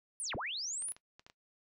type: linear two-way sweep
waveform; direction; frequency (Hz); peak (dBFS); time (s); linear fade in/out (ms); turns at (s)
sine; down then up; 10548 to 33.46 to 10548; -36; 0.2-0.92; 0; 0.35
type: clicks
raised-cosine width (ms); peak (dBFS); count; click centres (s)
0.2; -36; 7; 0.822 / 0.886 / 0.92 / 0.965 / 1.195 / 1.265 / 1.299
effects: noise-tail reverb RT60 0.1 s tail -18 dB re dry